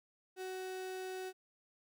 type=tone; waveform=35% pulse; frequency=373.8 Hz; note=F#4; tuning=18 cents sharp; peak=-39 dBFS; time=0.36-1.33 s; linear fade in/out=50 ms; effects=none